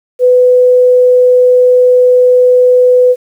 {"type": "tone", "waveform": "sine", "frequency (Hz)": 499.5, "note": "B4", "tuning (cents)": 20, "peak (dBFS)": -3, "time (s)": [0.19, 3.16], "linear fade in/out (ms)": 50, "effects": ["7-bit"]}